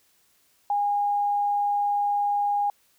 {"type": "tone", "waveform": "sine", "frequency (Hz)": 817, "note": "G#5", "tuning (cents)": -29, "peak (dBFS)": -21, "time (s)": [0.7, 2.7], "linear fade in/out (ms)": 2, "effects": ["white hiss -64 dBFS RMS until 2.98 s"]}